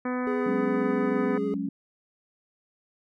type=harmonic tone; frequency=250.5 Hz; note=B3; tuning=25 cents sharp; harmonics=1 / 2 / 3 / 4 / 5 / 6 / 7 / 8 / 9; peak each=-28 / -33 / -40 / -38 / -38 / -43 / -41 / -48 / -46 dBFS; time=0.05-1.38 s; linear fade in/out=5 ms
type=tone with vibrato; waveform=triangle; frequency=415.3 Hz; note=G#4; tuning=in tune; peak=-26 dBFS; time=0.27-1.54 s; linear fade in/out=0 ms; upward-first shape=square; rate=12 Hz; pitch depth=15 cents each way
type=chord; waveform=sine; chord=F# suspended second; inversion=none; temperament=equal; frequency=185 / 207.7 / 277.2 Hz; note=F#3 / G#3 / C#4; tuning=0 / 0 / 0 cents; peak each=-33 / -32 / -30 dBFS; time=0.46-1.69 s; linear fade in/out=5 ms
effects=none